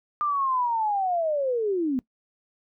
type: linear sweep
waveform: sine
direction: down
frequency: 1207 to 243.5 Hz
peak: -22 dBFS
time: 0.21-1.99 s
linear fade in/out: 0 ms
effects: noise-tail reverb RT60 0.1 s tail -21 dB re dry